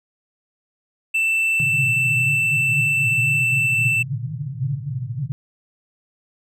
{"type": "tone", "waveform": "triangle", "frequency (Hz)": 2663, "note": "E7", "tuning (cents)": 17, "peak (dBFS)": -15, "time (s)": [1.14, 4.03], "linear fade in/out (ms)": 10}
{"type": "band-pass noise", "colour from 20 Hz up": "white", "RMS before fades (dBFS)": -26, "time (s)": [1.6, 5.32], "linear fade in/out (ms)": 0, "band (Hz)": [110, 150], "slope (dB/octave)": 96}
{"effects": []}